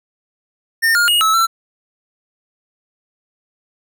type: tone with pitch steps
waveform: square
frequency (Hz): 1819 / 1419 / 2873 / 1300 / 1344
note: A#6 / F6 / F7 / E6 / E6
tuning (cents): -43 / +27 / +48 / -24 / +33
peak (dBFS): -12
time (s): 0.82-1.47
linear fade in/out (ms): 20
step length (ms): 130
effects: none